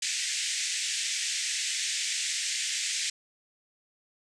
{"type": "band-pass noise", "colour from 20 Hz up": "white", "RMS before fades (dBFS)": -31, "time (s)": [0.02, 3.1], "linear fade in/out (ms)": 5, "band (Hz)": [1800, 8300], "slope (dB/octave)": 48, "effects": []}